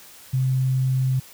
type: tone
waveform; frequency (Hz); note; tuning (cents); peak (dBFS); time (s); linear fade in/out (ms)
sine; 130.6; C3; -3; -18; 0.33-1.2; 10
effects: white hiss -46 dBFS RMS until 1.33 s